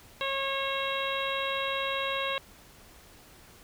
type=harmonic tone; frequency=545 Hz; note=C#5; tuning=29 cents flat; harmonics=1 / 2 / 3 / 4 / 5 / 6 / 7; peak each=-34 / -34 / -38 / -38 / -36 / -39 / -37 dBFS; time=0.21-2.38 s; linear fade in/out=0 ms; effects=pink hiss -54 dBFS RMS until 3.63 s